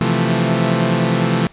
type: chord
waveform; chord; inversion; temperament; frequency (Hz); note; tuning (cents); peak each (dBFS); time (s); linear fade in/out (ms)
sawtooth; F major seventh; second; equal; 130.81 / 164.81 / 174.61 / 220; C3 / E3 / F3 / A3; 0 / 0 / 0 / 0; -16; 0.01-1.47; 0
effects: pink hiss -46 dBFS RMS until 1.52 s + resampled to 8000 Hz